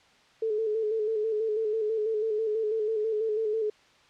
sine tone with vibrato, 435.1 Hz, A4, 19 cents flat, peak -25 dBFS, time 0.42-3.7 s, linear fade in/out 5 ms, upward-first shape square, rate 6.1 Hz, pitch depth 43 cents each way, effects white hiss -59 dBFS RMS until 4.09 s + low-pass 4000 Hz 12 dB/octave

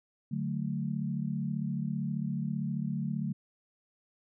sine chord, D major, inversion none, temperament equal, 146.83 / 185 / 220 Hz, D3 / F#3 / A3, 0 / 0 / 0 cents, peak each -34 / -35 / -35 dBFS, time 0.31-3.33 s, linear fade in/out 10 ms, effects none

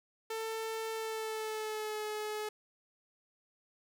sawtooth tone with pitch glide, 445.5 to 425.6 Hz, A4 to G#4, +22 to +42 cents, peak -32 dBFS, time 0.3-2.49 s, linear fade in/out 5 ms, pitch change -80 cents, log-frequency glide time 0.93-2.05 s, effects none

